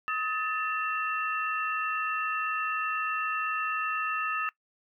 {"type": "tone cluster", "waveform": "sine", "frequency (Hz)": [1269, 1761, 2704], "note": ["D#6", "A6", "E7"], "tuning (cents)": [34, 1, 43], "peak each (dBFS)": [-30, -34, -35], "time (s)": [0.08, 4.49], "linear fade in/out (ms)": 0, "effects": ["noise-tail reverb RT60 0.1 s tail -20 dB re dry"]}